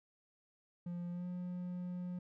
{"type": "tone with pitch glide", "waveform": "triangle", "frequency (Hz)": [174.61, 179], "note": ["F3", "F3"], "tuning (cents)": [0, 43], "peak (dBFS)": -37, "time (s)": [0.86, 2.19], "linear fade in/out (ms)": 5, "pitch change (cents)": 43, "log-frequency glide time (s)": [1.11, 1.26], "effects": []}